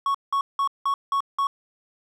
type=tone bursts; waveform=triangle; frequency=1108.7 Hz; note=C#6; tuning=in tune; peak=-18 dBFS; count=6; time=0.06-1.47 s; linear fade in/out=2 ms; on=85 ms; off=180 ms; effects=none